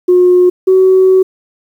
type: tone pair in turn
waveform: sine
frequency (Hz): 360.3 / 376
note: F#4 / F#4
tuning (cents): -46 / +28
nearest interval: minor second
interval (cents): 74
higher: second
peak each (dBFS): -3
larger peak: neither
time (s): 0.08-0.5 / 0.67-1.23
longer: second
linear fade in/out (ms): 10
effects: tanh soft clip ceiling 0 dBFS + 7-bit